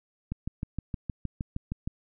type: click train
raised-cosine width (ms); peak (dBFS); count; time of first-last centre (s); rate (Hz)
5; -19; 11; 0.32-1.875; 6.43
effects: none